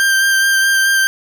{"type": "tone with vibrato", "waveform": "40% pulse", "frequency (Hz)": 1579, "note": "G6", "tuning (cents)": 12, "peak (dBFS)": -10, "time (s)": [0, 1.07], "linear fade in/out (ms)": 0, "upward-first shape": "sine", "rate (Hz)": 4.7, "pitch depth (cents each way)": 13, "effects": []}